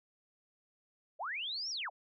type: linear two-way sweep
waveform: sine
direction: up then down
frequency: 530 to 5730 to 530 Hz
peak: -36 dBFS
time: 1.19-1.9 s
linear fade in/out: 20 ms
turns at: 1.7 s
effects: none